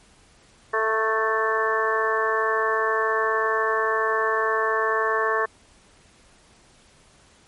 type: harmonic tone with a mistuned harmonic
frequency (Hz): 220.5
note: A3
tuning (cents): +4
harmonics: 2 / 3 / 4 / 5 / 6 / 7 / 8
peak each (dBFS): -25 / -30 / -33 / -24 / -34 / -32 / -26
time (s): 0.73-5.46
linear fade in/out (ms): 10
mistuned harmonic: 4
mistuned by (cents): +21
effects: pink hiss -55 dBFS RMS until 7.47 s + MP3 48 kbps